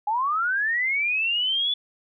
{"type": "linear sweep", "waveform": "sine", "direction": "up", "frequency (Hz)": [813, 3468], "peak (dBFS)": -21, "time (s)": [0.07, 1.74], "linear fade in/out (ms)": 5, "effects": []}